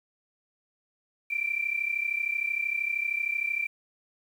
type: tone pair together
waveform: sine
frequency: 2334 / 2367 Hz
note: D7 / D7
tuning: -11 / +13 cents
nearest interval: unison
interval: 24 cents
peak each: -30 / -29 dBFS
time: 1.3-3.67 s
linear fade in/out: 10 ms
effects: 9-bit